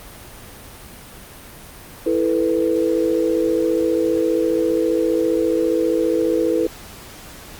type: chord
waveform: sine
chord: E suspended fourth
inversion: none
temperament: just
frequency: 329.6 / 439.5 / 494.4 Hz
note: E4 / A4 / B4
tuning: 0 / -2 / +2 cents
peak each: -19 / -21 / -20 dBFS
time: 2.06-6.67 s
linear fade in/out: 5 ms
effects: pink hiss -39 dBFS RMS until 7.59 s + Opus 32 kbps